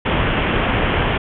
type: low-pass noise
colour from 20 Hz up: pink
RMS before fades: -18 dBFS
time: 0.05-1.18 s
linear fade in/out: 10 ms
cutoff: 3300 Hz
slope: 96 dB/octave
effects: none